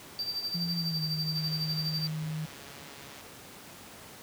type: tone with tremolo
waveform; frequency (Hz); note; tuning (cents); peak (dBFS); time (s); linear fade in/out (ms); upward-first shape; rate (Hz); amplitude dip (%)
triangle; 4667; D8; -12; -28; 0.19-2.07; 0; sine; 12; 65
type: tone with pitch glide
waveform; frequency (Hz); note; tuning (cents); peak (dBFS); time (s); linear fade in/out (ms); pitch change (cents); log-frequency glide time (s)
sine; 170.4 to 156.26; F3 to D#3; -42 to +8; -31; 0.54-2.46; 10; -150; 0.76-1.02
type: click train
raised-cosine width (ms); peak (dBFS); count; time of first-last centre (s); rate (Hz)
0.2; -32; 260; 1.36-3.21; 140
effects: pink hiss -48 dBFS RMS until 4.22 s + high-pass 100 Hz 12 dB/octave